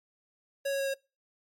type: tone with pitch steps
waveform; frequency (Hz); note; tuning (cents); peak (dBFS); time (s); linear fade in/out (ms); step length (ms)
square; 554.4 / 550.9 / 547.4 / 543.9; C#5 / C#5 / C#5 / C#5; 0 / -11 / -22 / -33; -29; 0.65-0.942; 10; 73
effects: noise-tail reverb RT60 0.3 s tail -25 dB re dry + MP3 64 kbps